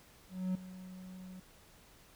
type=tone with ADSR envelope; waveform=triangle; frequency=185 Hz; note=F#3; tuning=in tune; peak=-28 dBFS; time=0.29-1.4 s; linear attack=260 ms; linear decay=4 ms; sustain=-16 dB; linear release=6 ms; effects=pink hiss -61 dBFS RMS until 2.15 s